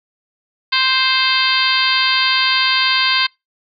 harmonic tone, 523.3 Hz, C5, in tune, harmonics 2 / 3 / 4 / 5 / 6 / 7 / 8 / 9, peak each -21 / -21 / -21 / -21 / -21 / -21 / -21 / -21 dBFS, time 0.72-3.27 s, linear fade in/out 10 ms, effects noise-tail reverb RT60 0.2 s tail -25 dB re dry

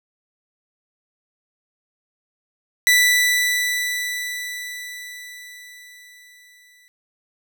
sawtooth tone with exponential decay, 1975.5 Hz, B6, in tune, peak -8 dBFS, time 2.87-6.88 s, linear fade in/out 0 ms, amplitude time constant 870 ms, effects none

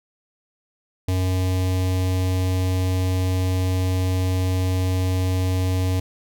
square tone with notch filter, 92.5 Hz, F#2, in tune, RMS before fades -21 dBFS, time 1.08-6 s, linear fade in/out 5 ms, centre 1400 Hz, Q 1.3, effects none

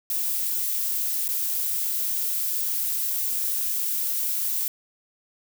violet noise with dropouts, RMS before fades -26 dBFS, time 0.1-4.68 s, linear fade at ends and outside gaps 1 ms, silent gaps 1.28-1.288 s, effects none

